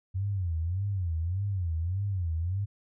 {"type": "tone with vibrato", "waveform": "sine", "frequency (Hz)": 90.3, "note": "F#2", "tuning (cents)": -42, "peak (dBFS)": -27, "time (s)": [0.14, 2.66], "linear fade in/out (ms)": 20, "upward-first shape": "sine", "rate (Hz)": 1.7, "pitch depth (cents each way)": 200, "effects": []}